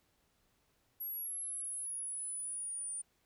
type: exponential sweep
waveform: sine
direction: down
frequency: 11590 to 9240 Hz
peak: -38 dBFS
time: 1-3.02 s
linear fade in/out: 10 ms
effects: pink hiss -75 dBFS RMS until 3.25 s